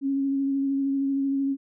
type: tone with vibrato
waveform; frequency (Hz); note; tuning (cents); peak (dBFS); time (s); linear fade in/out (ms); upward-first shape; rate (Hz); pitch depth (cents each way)
sine; 274.4; C#4; -17; -22; 0.01-1.57; 50; sine; 13; 17
effects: none